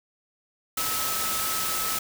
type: tone in noise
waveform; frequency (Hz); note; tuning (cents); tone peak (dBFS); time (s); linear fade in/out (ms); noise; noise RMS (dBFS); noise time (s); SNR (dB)
sine; 1295; E6; -31; -33; 0.77-1.99; 5; white; -28; 0.77-1.99; -8
effects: none